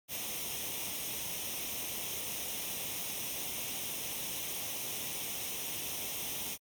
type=noise with comb filter; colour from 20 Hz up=white; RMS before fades=-38 dBFS; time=0.08-6.58 s; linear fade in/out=50 ms; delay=0.33 ms; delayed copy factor=+0.65; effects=high-pass 60 Hz 12 dB/octave + Opus 48 kbps